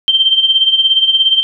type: tone with tremolo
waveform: sine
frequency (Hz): 3136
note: G7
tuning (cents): 0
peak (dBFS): -5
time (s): 0.08-1.43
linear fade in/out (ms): 0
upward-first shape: sine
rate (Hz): 17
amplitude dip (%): 70
effects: none